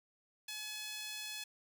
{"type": "tone with high-pass filter", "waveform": "sawtooth", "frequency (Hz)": 852, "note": "G#5", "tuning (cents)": 44, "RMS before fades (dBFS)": -44, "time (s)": [0.48, 1.44], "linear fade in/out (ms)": 5, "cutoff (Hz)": 3000, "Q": 1.3, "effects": ["12-bit"]}